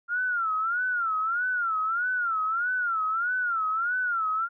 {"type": "tone with vibrato", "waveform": "sine", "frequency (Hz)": 1383, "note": "F6", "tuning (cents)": -17, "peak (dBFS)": -24, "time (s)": [0.08, 4.49], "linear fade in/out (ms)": 50, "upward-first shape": "sine", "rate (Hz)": 1.6, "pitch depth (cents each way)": 150, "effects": []}